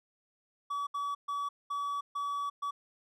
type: tone bursts at uneven times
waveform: triangle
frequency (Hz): 1141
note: C#6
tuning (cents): +50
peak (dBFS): -30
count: 6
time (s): 0.7-0.87 / 0.94-1.15 / 1.28-1.49 / 1.7-2.01 / 2.15-2.5 / 2.62-2.71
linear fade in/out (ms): 10
effects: none